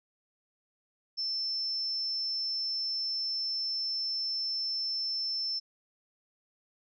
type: tone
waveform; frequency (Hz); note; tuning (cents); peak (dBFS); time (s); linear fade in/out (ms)
sine; 5320; E8; +15; -30; 1.17-5.6; 20
effects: none